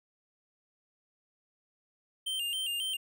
square tone with vibrato, 2960 Hz, F#7, in tune, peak -32 dBFS, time 2.26-2.97 s, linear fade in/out 10 ms, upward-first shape square, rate 3.7 Hz, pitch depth 91 cents each way, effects none

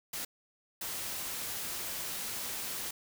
white noise bursts at uneven times, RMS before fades -38 dBFS, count 2, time 0.13-0.25 / 0.81-2.91 s, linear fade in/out 5 ms, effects none

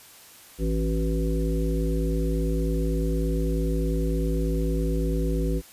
harmonic tone with a mistuned harmonic, 54.5 Hz, A1, 16 cents flat, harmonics 1 / 3 / 5 / 7 / 9, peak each -24 / -29 / -31 / -32 / -34 dBFS, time 0.58-5.62 s, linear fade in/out 50 ms, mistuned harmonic 7, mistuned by -26 cents, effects white hiss -49 dBFS RMS until 5.72 s + resampled to 32000 Hz

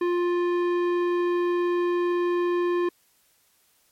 sine tone with tanh clipping, 351 Hz, F4, 9 cents sharp, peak -23 dBFS, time 0.01-2.89 s, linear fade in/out 5 ms, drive 14 dB, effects white hiss -64 dBFS RMS until 3.91 s + MP3 64 kbps

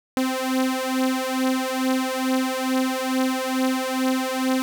sawtooth beating tone pair, 258.8 / 261.1 Hz, C4 / C4, -19 / -3 cents, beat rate 2.3 Hz, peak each -20 dBFS, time 0.17-4.62 s, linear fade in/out 0 ms, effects none

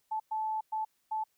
sine tone bursts at uneven times, 871 Hz, A5, 18 cents flat, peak -30 dBFS, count 4, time 0.11-0.2 / 0.31-0.61 / 0.72-0.85 / 1.11-1.24 s, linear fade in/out 10 ms, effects white hiss -75 dBFS RMS until 1.37 s

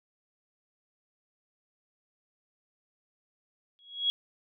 sine tone with exponential growth, 3322 Hz, G#7, in tune, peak -21 dBFS, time 3.79-4.1 s, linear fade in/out 0 ms, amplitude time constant 67 ms, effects none

